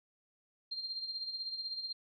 sine tone with tremolo, 4186 Hz, C8, in tune, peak -35 dBFS, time 0.71-1.93 s, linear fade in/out 10 ms, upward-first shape sine, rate 16 Hz, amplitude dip 60%, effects none

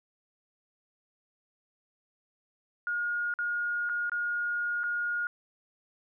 sine tone with dropouts, 1430 Hz, F6, 41 cents sharp, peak -28 dBFS, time 2.87-5.27 s, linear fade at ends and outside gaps 1 ms, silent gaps 3.339-3.388 / 3.891-3.896 / 4.096-4.118 / 4.834-4.839 s, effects none

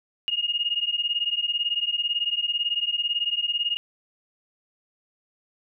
sine beating tone pair, 2846 / 2864 Hz, F7 / F7, +32 / +43 cents, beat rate 18 Hz, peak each -26 dBFS, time 0.28-3.77 s, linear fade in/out 0 ms, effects none

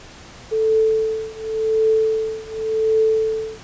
sine tone with tremolo, 440 Hz, A4, in tune, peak -12 dBFS, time 0.51-3.59 s, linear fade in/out 20 ms, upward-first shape triangle, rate 0.9 Hz, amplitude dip 95%, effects pink hiss -41 dBFS RMS until 3.63 s + resampled to 16000 Hz

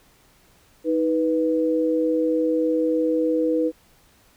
sine tone pair together, 315.8 / 492.5 Hz, D#4 / B4, +26 / -5 cents, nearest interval minor sixth, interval 769 cents, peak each -21 dBFS, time 0.84-3.72 s, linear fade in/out 50 ms, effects pink hiss -57 dBFS RMS until 4.36 s

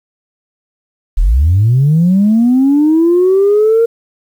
sine linear sweep, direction up, 33.05 to 466.2 Hz, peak -5 dBFS, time 1.17-3.86 s, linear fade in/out 10 ms, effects tanh soft clip ceiling -3 dBFS + 7-bit

